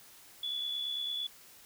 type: tone with amplitude modulation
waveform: sine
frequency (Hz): 3428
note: A7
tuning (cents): -46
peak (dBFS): -31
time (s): 0.43-1.27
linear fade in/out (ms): 5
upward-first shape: sine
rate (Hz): 68.9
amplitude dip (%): 45
effects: white hiss -56 dBFS RMS until 1.65 s